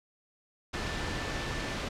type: tone in noise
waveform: sine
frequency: 1768 Hz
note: A6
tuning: 8 cents sharp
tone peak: -43 dBFS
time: 0.74-1.75 s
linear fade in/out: 10 ms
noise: pink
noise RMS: -34 dBFS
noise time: 0.73-1.89 s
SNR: -12 dB
effects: low-pass 5000 Hz 12 dB/octave